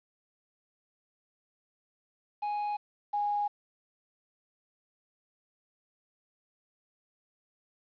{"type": "tone pair in turn", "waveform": ["triangle", "sine"], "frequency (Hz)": [830.6, 824.4], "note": ["G#5", "G#5"], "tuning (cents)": [0, -13], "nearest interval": "unison", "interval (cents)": 13, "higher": "first", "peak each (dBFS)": [-28, -27], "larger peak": "second", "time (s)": [[2.42, 2.77], [3.13, 3.48]], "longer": "neither", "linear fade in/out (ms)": 10, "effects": ["resampled to 11025 Hz", "10-bit"]}